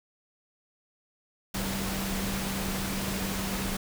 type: tone in noise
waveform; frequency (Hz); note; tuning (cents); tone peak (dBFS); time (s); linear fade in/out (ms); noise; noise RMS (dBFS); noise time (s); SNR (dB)
sine; 193.9; G3; -19; -33; 1.54-3.77; 5; pink; -33; 1.54-3.77; -3
effects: none